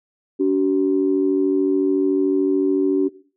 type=tone pair together; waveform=sine; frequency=286 / 379.7 Hz; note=D4 / F#4; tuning=-46 / +45 cents; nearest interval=perfect fourth; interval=491 cents; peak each=-17 dBFS; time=0.39-3.09 s; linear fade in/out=20 ms; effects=noise-tail reverb RT60 0.4 s tail -17 dB re dry + tanh soft clip ceiling -7 dBFS